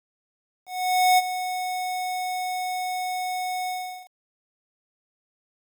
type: tone with ADSR envelope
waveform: square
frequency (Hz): 735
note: F#5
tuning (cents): -12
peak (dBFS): -15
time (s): 0.66-4.09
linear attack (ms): 520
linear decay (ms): 29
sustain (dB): -12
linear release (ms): 410
effects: 9-bit